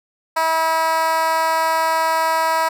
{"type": "tone with high-pass filter", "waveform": "10% pulse", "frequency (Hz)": 323.1, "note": "E4", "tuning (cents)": -35, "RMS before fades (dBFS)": -18, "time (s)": [0.36, 2.69], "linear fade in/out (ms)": 10, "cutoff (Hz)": 820, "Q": 5.4, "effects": []}